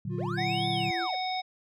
sine chord, Bb augmented, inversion none, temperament equal, 116.54 / 146.83 / 185 Hz, Bb2 / D3 / F#3, 0 / 0 / 0 cents, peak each -35 dBFS, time 0.05-0.91 s, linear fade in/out 5 ms
triangle tone with pitch glide, 354.7 to 341.2 Hz, F4 to F4, +27 to -40 cents, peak -33 dBFS, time 0.09-1.08 s, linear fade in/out 50 ms, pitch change -67 cents, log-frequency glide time 0.23-0.5 s
triangle linear two-way sweep, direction up then down, 328.9 to 3729 to 450.5 Hz, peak -33 dBFS, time 0.17-1.16 s, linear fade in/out 20 ms, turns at 0.69 s
harmonic tone, 743 Hz, F#5, 7 cents sharp, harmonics 1 / 3 / 5 / 7, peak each -30 / -38 / -37 / -40 dBFS, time 0.37-1.42 s, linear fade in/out 20 ms
effects none

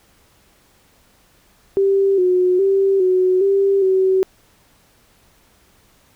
sine tone with pitch steps, 392 / 363.9 / 390 / 369.3 / 393.6 / 378.4 Hz, G4 / F#4 / G4 / F#4 / G4 / F#4, 0 / -29 / -9 / -3 / +7 / +39 cents, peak -12 dBFS, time 1.77-4.23 s, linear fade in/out 0 ms, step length 410 ms, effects pink hiss -55 dBFS RMS until 6.15 s

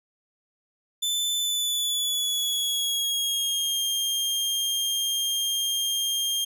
sawtooth tone with pitch glide, 3520 to 3209 Hz, A7 to G7, 0 to +40 cents, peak -21 dBFS, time 1.02-6.45 s, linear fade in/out 10 ms, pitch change -160 cents, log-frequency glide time 1.36-3.81 s, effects none

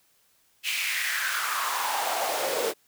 pink noise with high-pass filter sweep, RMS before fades -28 dBFS, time 0.63-2.74 s, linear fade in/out 50 ms, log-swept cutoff 2700 to 430 Hz, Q 4.3, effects white hiss -65 dBFS RMS until 2.87 s

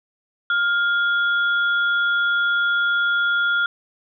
sine tone pair together, 1405 / 3371 Hz, F6 / G#7, +10 / +25 cents, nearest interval octave + minor third, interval 1515 cents, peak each -17 / -28 dBFS, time 0.5-3.66 s, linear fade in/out 2 ms, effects none

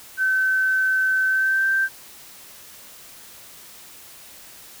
sine tone with pitch glide, 1532 to 1566 Hz, G6 to G6, -40 to -2 cents, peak -17 dBFS, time 0.17-1.89 s, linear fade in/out 50 ms, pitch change +38 cents, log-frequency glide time 1.27-1.65 s, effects white hiss -44 dBFS RMS until 4.8 s

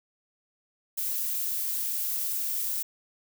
violet noise, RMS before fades -30 dBFS, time 0.97-2.83 s, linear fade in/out 10 ms, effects none

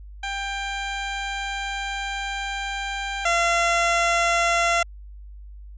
15% pulse tone pair in turn, 792 / 684.1 Hz, G5 / F5, +18 / -36 cents, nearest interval minor third, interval 254 cents, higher first, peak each -20 / -12 dBFS, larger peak second, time 0.23-3.25 / 3.25-4.83 s, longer first, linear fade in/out 5 ms, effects added 50 Hz sine -38 dBFS peak until 5.77 s + resampled to 16000 Hz

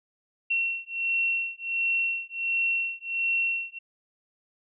sine beating tone pair, 2721 / 2722.4 Hz, F7 / F7, -46 / -45 cents, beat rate 1.4 Hz, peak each -28 dBFS, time 0.5-3.79 s, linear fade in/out 10 ms, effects none

